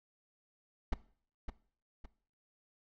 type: noise with echo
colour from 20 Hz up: brown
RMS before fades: -28 dBFS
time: 0.92-0.94 s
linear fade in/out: 5 ms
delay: 560 ms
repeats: 2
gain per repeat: -8 dB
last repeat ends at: 2.06 s
effects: noise-tail reverb RT60 0.5 s tail -18 dB re dry + low-pass 4000 Hz 12 dB/octave